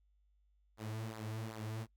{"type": "tone with flanger", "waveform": "sawtooth", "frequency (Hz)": 110, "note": "A2", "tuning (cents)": 0, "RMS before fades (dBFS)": -43, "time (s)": [0.77, 1.87], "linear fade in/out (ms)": 50, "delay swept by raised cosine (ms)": [0.33, 5.43], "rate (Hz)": 2.6, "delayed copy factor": -0.7, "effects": ["noise-tail reverb RT60 0.1 s tail -22 dB re dry", "added 50 Hz sine -69 dBFS peak until 1.96 s"]}